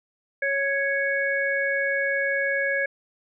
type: harmonic tone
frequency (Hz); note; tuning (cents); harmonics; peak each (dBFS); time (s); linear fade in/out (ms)
554.4; C#5; 0; 1 / 3 / 4; -27 / -24 / -29; 0.42-2.86; 5
effects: none